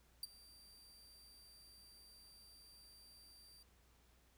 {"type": "tone with ADSR envelope", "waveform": "sawtooth", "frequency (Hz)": 4699, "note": "D8", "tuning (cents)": 0, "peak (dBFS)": -36, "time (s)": [0.23, 3.63], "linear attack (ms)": 3, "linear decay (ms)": 23, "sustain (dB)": -22, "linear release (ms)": 4, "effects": ["added 60 Hz sine -70 dBFS peak until 4.37 s", "pink hiss -73 dBFS RMS until 4.37 s"]}